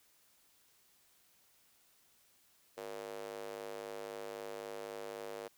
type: tone with high-pass filter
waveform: square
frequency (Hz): 51.9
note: G#1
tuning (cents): 0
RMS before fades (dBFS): -45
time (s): 2.77-5.48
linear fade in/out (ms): 5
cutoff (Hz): 480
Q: 3.1
effects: white hiss -69 dBFS RMS until 5.57 s

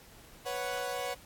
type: chord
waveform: sawtooth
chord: B suspended second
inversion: none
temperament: equal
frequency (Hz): 493.9 / 554.4 / 740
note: B4 / C#5 / F#5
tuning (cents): 0 / 0 / 0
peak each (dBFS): -34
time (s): 0.45-1.15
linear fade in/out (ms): 20
effects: pink hiss -55 dBFS RMS until 1.25 s + AAC 64 kbps

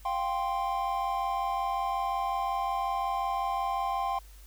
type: chord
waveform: triangle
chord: F suspended second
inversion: none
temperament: equal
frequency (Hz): 698.5 / 784 / 1046.5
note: F5 / G5 / C6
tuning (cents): 0 / 0 / 0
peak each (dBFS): -33 / -29 / -30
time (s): 0.05-4.19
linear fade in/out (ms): 5
effects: added 50 Hz sine -48 dBFS peak until 4.46 s + white hiss -58 dBFS RMS until 4.46 s

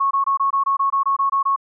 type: tone bursts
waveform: sine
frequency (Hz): 1100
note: C#6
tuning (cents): -14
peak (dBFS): -15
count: 12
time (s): 0-1.562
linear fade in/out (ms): 10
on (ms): 110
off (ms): 22
effects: none

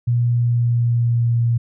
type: tone with pitch glide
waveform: sine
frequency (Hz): 120 to 117.67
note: B2 to A#2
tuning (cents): -49 to +17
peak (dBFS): -14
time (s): 0.07-1.58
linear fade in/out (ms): 10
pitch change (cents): -34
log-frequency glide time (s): 0.27-1.4
effects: none

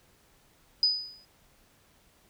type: tone with exponential decay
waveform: sine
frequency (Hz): 4978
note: D#8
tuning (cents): 0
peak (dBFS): -18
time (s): 0.83-1.25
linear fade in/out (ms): 1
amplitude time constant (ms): 91
effects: pink hiss -63 dBFS RMS until 2.29 s

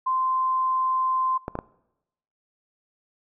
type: tone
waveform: sine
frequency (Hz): 1039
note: C6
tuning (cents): -12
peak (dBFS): -21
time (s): 0.06-1.38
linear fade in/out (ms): 10
type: clicks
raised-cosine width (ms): 1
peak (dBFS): -14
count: 3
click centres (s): 1.481 / 1.554 / 1.589
effects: noise-tail reverb RT60 0.9 s tail -22 dB re dry

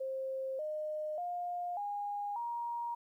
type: tone with pitch steps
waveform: sine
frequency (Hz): 530 / 612.3 / 707.5 / 817.4 / 944.4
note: C5 / D#5 / F5 / G#5 / A#5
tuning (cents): +22 / -28 / +22 / -28 / +22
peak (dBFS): -35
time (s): 0-2.95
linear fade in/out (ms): 10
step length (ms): 590
effects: 12-bit

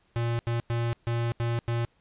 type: tone bursts at uneven times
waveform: square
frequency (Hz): 117.5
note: A#2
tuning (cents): +14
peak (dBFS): -26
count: 6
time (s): 0.16-0.39 / 0.47-0.6 / 0.7-0.93 / 1.07-1.32 / 1.4-1.59 / 1.68-1.85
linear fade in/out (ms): 0
effects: pink hiss -67 dBFS RMS until 2 s + resampled to 8000 Hz

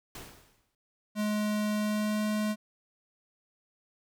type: noise with exponential decay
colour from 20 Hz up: pink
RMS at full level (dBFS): -41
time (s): 0.15-0.75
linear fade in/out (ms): 2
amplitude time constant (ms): 130
type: tone with pitch glide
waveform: square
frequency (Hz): 210.7 to 212.5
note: G#3 to G#3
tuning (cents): +25 to +40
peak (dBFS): -28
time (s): 1.15-2.56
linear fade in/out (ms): 50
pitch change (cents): +15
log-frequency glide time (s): 1.74-2.25
effects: none

